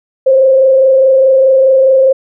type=tone with frequency modulation; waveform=sine; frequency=530 Hz; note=C5; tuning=22 cents sharp; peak=-4 dBFS; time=0.26-2.13 s; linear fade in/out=10 ms; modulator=24.8 Hz; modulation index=0.44; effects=none